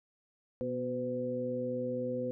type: harmonic tone with a mistuned harmonic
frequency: 123.4 Hz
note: B2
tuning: 1 cent flat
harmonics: 1 / 2 / 3 / 4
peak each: -43 / -37 / -43 / -34 dBFS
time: 0.61-2.31 s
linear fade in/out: 0 ms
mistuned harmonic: 4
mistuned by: +41 cents
effects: none